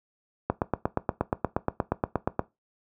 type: click train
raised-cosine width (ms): 1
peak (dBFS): -9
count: 17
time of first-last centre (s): 0.5-2.393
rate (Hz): 8.45
effects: noise-tail reverb RT60 0.2 s tail -18 dB re dry + high-pass 60 Hz 12 dB/octave